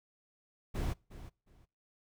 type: noise with echo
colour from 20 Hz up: brown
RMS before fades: -34 dBFS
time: 0.74-0.94 s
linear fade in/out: 20 ms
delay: 360 ms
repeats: 2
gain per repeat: -14 dB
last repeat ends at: 1.66 s
effects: noise-tail reverb RT60 0.4 s tail -26 dB re dry